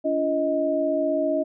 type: tone cluster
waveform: sine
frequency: 286.3 / 341.9 / 628 Hz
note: D4 / F4 / D#5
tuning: -44 / -37 / +16 cents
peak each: -26 / -29 / -22 dBFS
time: 0.04-1.44 s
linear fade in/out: 20 ms
effects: none